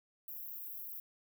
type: high-pass noise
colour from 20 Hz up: white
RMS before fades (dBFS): -45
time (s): 0.28-1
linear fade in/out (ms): 2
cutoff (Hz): 12000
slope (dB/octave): 96
effects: none